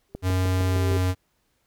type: tone with exponential growth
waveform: sine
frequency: 394.3 Hz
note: G4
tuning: 10 cents sharp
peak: -25 dBFS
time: 0.09-0.97 s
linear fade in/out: 0 ms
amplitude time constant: 190 ms
type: click train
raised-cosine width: 2 ms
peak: -19 dBFS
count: 6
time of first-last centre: 0.15-0.916 s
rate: 6.53 Hz
type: tone with pitch glide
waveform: square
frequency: 92.5 to 91.91 Hz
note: F#2 to F#2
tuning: 0 to -11 cents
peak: -21 dBFS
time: 0.22-1.15 s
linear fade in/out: 50 ms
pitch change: -11 cents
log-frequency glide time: 0.7-0.9 s
effects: pink hiss -70 dBFS RMS until 1.66 s